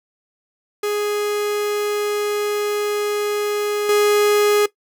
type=tone with level steps; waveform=45% pulse; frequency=415.3 Hz; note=G#4; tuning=in tune; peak=-19 / -13 dBFS; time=0.83-4.66 s; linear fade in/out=5 ms; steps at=3.89 s; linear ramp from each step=2 ms; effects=noise-tail reverb RT60 0.1 s tail -18 dB re dry